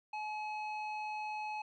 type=tone with low-pass filter; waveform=square; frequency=852 Hz; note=G#5; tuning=44 cents sharp; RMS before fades=-40 dBFS; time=0.13-1.62 s; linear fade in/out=5 ms; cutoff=2800 Hz; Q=1.4; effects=none